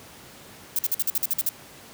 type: noise bursts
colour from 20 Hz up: violet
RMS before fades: -23 dBFS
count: 10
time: 0.76-1.491 s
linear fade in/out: 2 ms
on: 29 ms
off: 49 ms
effects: pink hiss -46 dBFS RMS until 1.93 s + high-pass 100 Hz 12 dB/octave